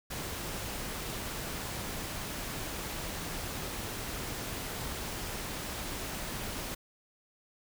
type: noise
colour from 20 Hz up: pink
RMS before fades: -38 dBFS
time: 0.1-6.75 s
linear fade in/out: 10 ms
effects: none